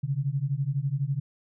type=beating tone pair; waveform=sine; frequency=132.9 / 144.9 Hz; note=C3 / D3; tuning=+27 / -23 cents; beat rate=12 Hz; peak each=-28 dBFS; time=0.03-1.2 s; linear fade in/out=10 ms; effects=none